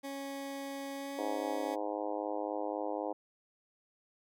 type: tone with pitch glide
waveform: 20% pulse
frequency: 276.1 to 278.5 Hz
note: C#4 to C#4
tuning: -7 to +8 cents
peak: -34 dBFS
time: 0.03-1.76 s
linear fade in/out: 20 ms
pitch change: +15 cents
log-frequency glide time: 0.95-1.14 s
type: harmonic tone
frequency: 103.83 Hz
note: G#2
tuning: in tune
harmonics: 3 / 4 / 5 / 6 / 7 / 8 / 9 / 10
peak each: -40 / -43 / -39 / -42 / -42 / -43 / -46 / -54 dBFS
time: 1.18-3.13 s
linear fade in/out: 10 ms
effects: none